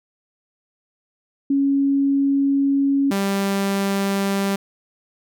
sine / sawtooth tone pair in turn, 277.2 / 197.2 Hz, C#4 / G3, 0 / +11 cents, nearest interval tritone, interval 589 cents, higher first, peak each -15 dBFS, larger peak neither, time 1.5-3.11 / 3.11-4.56 s, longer first, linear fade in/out 5 ms, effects none

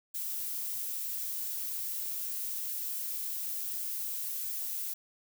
violet noise, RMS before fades -36 dBFS, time 0.14-4.94 s, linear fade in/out 10 ms, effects none

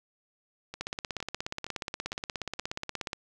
two click trains, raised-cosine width 0.2 ms, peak -16 / -22 dBFS, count 40 / 5, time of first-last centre 0.81-3.131 / 0.74-2.592 s, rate 16.8 / 2.16 Hz, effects none

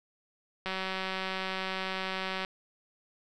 click train, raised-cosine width 0.3 ms, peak -18 dBFS, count 339, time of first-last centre 0.66-2.448 s, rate 189 Hz, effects none

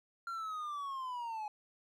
triangle linear sweep, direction down, 1384 to 833 Hz, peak -36 dBFS, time 0.27-1.48 s, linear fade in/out 2 ms, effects none

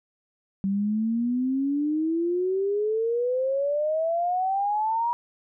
sine exponential sweep, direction up, 192.3 to 962 Hz, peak -22 dBFS, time 0.64-5.13 s, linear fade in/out 0 ms, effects none

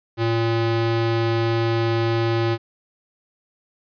square ring-modulated tone, 229.3 Hz, A#3, 28 cents flat, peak -16 dBFS, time 0.17-2.58 s, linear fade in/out 50 ms, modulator 117 Hz, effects resampled to 11025 Hz

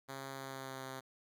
5% pulse tone with pitch glide, 135.4 to 132.23 Hz, C#3 to C3, -40 to +19 cents, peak -32 dBFS, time 0.08-1.01 s, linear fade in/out 20 ms, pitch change -41 cents, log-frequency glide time 0.32-0.82 s, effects none

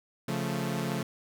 sawtooth chord, Db augmented, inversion none, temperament equal, 138.59 / 174.61 / 220 Hz, Db3 / F3 / A3, 0 / 0 / 0 cents, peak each -30 dBFS, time 0.28-1.03 s, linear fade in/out 5 ms, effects none

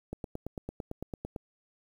click train, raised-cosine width 2 ms, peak -23 dBFS, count 12, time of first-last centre 0.13-1.362 s, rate 8.93 Hz, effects 9-bit

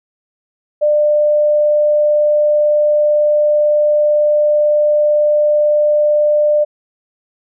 sine tone, 597 Hz, D5, 28 cents sharp, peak -9 dBFS, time 0.81-6.65 s, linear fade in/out 20 ms, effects none

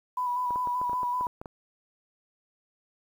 sine tone with vibrato, 987.8 Hz, B5, in tune, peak -26 dBFS, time 0.17-1.27 s, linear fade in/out 5 ms, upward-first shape square, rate 5.2 Hz, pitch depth 20 cents each way
clicks, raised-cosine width 1 ms, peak -25 dBFS, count 11, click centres 0.507 / 0.559 / 0.673 / 0.815 / 0.896 / 0.932 / 1.032 / 1.21 / 1.268 / 1.415 / 1.458 s
effects 9-bit

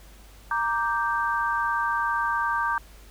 sine chord, G minor, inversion first, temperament equal, 932.3 / 1174.7 / 1568 Hz, Bb5 / D6 / G6, 0 / 0 / 0 cents, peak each -27 dBFS, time 0.51-2.78 s, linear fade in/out 2 ms, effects added 50 Hz sine -47 dBFS peak until 3.1 s + pink hiss -53 dBFS RMS until 3.1 s

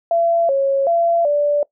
sine tone with pitch steps, 676 / 548 / 679 / 584 Hz, E5 / C#5 / F5 / D5, +43 / -20 / -49 / -10 cents, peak -13 dBFS, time 0.11-1.63 s, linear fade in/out 2 ms, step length 380 ms, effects noise-tail reverb RT60 0.1 s tail -21 dB re dry

